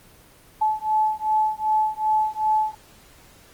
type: beating tone pair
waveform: sine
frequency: 862 / 864.6 Hz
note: A5 / A5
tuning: -36 / -31 cents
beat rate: 2.6 Hz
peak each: -22 dBFS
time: 0.61-2.75 s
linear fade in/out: 10 ms
effects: pink hiss -51 dBFS RMS until 3.53 s + Opus 24 kbps